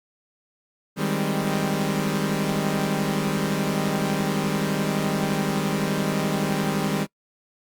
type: chord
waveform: sawtooth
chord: Ab major seventh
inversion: second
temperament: equal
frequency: 155.56 / 196 / 207.7 / 261.6 Hz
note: Eb3 / G3 / Ab3 / C4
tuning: 0 / 0 / 0 / 0 cents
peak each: -23 / -22 / -25 / -27 dBFS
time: 0.96-7.07 s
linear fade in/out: 50 ms
effects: noise-tail reverb RT60 0.1 s tail -24 dB re dry + Opus 48 kbps